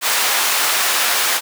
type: high-pass noise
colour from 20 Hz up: pink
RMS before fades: -17 dBFS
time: 0.01-1.41 s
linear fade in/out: 50 ms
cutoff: 960 Hz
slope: 12 dB/octave
effects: none